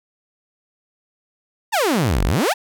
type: exponential two-way sweep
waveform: sawtooth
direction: down then up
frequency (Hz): 966 to 38.89 to 966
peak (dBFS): -12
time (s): 1.72-2.54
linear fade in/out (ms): 20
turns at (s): 2.24
effects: none